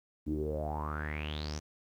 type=tone with low-pass filter sweep; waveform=sawtooth; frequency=75.6 Hz; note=D#2; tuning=49 cents flat; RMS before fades=-36 dBFS; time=0.26-1.6 s; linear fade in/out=20 ms; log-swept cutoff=270 to 6300 Hz; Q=9.4; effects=11-bit